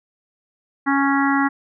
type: harmonic tone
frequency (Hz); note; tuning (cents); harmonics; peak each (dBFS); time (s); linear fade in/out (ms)
277.2; C#4; 0; 1 / 3 / 4 / 5 / 6 / 7; -18 / -23 / -24 / -25 / -26 / -26; 0.86-1.49; 20
effects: none